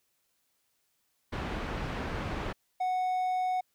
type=low-pass noise; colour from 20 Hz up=pink; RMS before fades=-35 dBFS; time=1.32-2.53 s; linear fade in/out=10 ms; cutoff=2300 Hz; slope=12 dB/octave
type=tone; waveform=triangle; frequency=738 Hz; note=F#5; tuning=5 cents flat; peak=-25 dBFS; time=2.8-3.61 s; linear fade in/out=10 ms
effects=white hiss -75 dBFS RMS until 3.74 s